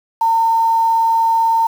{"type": "tone with quantisation", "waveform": "sine", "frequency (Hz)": 909, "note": "A#5", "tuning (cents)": -44, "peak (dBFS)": -11, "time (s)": [0.21, 1.67], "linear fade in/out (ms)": 5, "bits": 6, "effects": []}